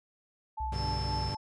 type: tone with tremolo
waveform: sine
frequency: 872 Hz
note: A5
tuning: 16 cents flat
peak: -32 dBFS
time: 0.57-1.37 s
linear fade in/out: 10 ms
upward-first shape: triangle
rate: 3.8 Hz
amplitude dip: 65%
type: tone with vibrato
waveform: sine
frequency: 64.3 Hz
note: C2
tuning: 30 cents flat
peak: -34 dBFS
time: 0.6-1.3 s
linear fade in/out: 5 ms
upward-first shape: triangle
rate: 8.1 Hz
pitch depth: 16 cents each way
type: chord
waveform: 40% pulse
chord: G major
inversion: none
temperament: equal with one note detuned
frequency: 99.25 / 123.47 / 146.83 Hz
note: G2 / B2 / D3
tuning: +22 / 0 / 0 cents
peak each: -36 / -39 / -39 dBFS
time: 0.72-1.35 s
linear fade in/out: 5 ms
type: tone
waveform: sine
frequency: 5274 Hz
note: E8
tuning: in tune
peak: -38 dBFS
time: 0.73-1.37 s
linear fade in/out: 50 ms
effects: resampled to 24000 Hz